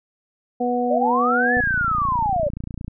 harmonic tone, 245 Hz, B3, 14 cents flat, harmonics 1 / 2 / 3, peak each -23 / -23 / -23 dBFS, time 0.6-1.61 s, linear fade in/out 10 ms
sine linear two-way sweep, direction up then down, 550 to 1771 to 550 Hz, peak -18 dBFS, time 0.9-2.49 s, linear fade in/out 10 ms, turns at 1.55 s
click train, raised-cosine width 5 ms, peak -18 dBFS, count 39, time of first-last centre 1.57-2.88 s, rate 29 Hz
effects none

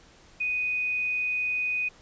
sine tone, 2489 Hz, D#7, in tune, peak -25 dBFS, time 0.4-1.89 s, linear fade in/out 10 ms, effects pink hiss -55 dBFS RMS until 2.01 s + resampled to 16000 Hz

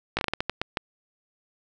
slowing click train, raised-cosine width 0.3 ms, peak -9 dBFS, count 10, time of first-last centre 0.17-0.772 s, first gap 18 ms, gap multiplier 1.31, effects none

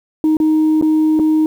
sine tone with dropouts, 311.8 Hz, D#4, 4 cents sharp, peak -8 dBFS, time 0.24-1.46 s, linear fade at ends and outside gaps 1 ms, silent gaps 0.369-0.401 / 0.813-0.824 / 1.192-1.197 s, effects tanh soft clip ceiling -8 dBFS + 7-bit

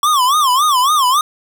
square tone with vibrato, 1108.7 Hz, C#6, in tune, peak -11 dBFS, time 0.03-1.21 s, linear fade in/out 2 ms, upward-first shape sine, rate 3.6 Hz, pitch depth 200 cents each way, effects none

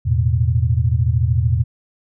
sine chord, E suspended fourth, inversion none, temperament equal, 82.41 / 110 / 123.47 Hz, E2 / A2 / B2, 0 / 0 / 0 cents, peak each -18 dBFS, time 0.05-1.64 s, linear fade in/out 20 ms, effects none

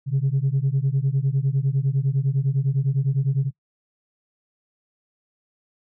sine beating tone pair, 131.6 / 141.5 Hz, C3 / C#3, +10 / +36 cents, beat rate 9.9 Hz, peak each -20 dBFS, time 0.06-3.51 s, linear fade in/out 50 ms, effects noise-tail reverb RT60 0.1 s tail -22 dB re dry + tanh soft clip ceiling -14 dBFS

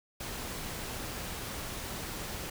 pink noise, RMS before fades -39 dBFS, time 0.2-2.5 s, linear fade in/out 5 ms, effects none

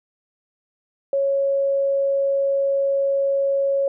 sine tone, 552 Hz, C#5, 7 cents flat, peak -17 dBFS, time 1.13-3.88 s, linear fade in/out 2 ms, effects none

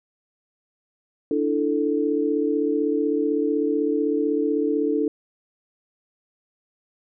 sine chord, D suspended second, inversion none, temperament equal, 293.7 / 329.6 / 440 Hz, D4 / E4 / A4, 0 / 0 / 0 cents, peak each -23 / -26 / -23 dBFS, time 1.31-5.08 s, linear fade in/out 2 ms, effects none

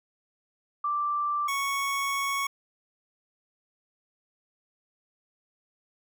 sine / 25% pulse tone pair in turn, 1174.7 / 1108.8 Hz, D6 / C#6, 0 / 0 cents, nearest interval minor second, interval 100 cents, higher first, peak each -25 / -23 dBFS, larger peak second, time 0.84-1.48 / 1.48-2.47 s, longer second, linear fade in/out 5 ms, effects none

